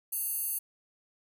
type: tone with high-pass filter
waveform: square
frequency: 911 Hz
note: A#5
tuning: 40 cents flat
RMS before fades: -33 dBFS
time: 0.12-0.59 s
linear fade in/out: 10 ms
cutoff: 11000 Hz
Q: 7
effects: none